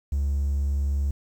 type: tone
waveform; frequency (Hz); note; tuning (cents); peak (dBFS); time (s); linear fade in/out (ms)
triangle; 70.3; C#2; +25; -19; 0.12-1.11; 5
effects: tanh soft clip ceiling -16 dBFS + 9-bit